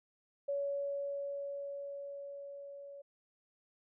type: tone with level ramp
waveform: sine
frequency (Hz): 563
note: C#5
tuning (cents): +27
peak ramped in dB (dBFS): -32 to -47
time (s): 0.48-3.02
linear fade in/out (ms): 10
effects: none